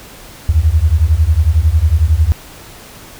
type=beating tone pair; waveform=sine; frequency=73.42 / 84.42 Hz; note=D2 / E2; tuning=0 / +42 cents; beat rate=11 Hz; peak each=-11 dBFS; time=0.49-2.32 s; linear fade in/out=0 ms; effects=pink hiss -36 dBFS RMS until 3.19 s